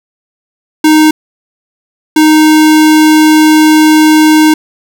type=tone bursts at uneven times; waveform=square; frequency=310 Hz; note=D#4; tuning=6 cents flat; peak=-3 dBFS; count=2; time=0.84-1.11 / 2.16-4.54 s; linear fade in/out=5 ms; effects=none